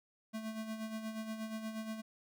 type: tone with tremolo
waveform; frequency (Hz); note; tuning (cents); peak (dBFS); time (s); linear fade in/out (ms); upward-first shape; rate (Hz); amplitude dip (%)
square; 220; A3; 0; -38; 0.33-2.02; 20; sine; 8.4; 55
effects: none